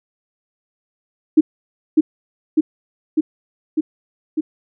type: tone with echo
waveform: sine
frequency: 310 Hz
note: D#4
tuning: 6 cents flat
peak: -5 dBFS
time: 1.37-1.41 s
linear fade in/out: 10 ms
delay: 600 ms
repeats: 5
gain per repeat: -2 dB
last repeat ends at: 4.41 s
effects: none